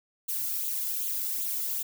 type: noise with flanger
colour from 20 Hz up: violet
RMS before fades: -31 dBFS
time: 0.28-1.83 s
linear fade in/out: 10 ms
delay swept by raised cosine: 0.27 to 1.47 ms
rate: 2.6 Hz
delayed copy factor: +0.65
effects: none